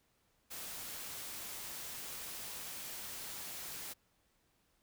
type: noise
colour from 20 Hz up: white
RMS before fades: -45 dBFS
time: 0.5-3.94 s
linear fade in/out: 20 ms
effects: pink hiss -75 dBFS RMS until 4.82 s